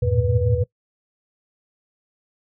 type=tone cluster; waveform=sine; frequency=82.4 / 99.6 / 111.3 / 117.5 / 490 Hz; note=E2 / G2 / A2 / A#2 / B4; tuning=0 / +28 / +20 / +14 / -14 cents; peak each=-23 dBFS; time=0.02-0.64 s; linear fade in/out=10 ms; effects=noise-tail reverb RT60 0.1 s tail -22 dB re dry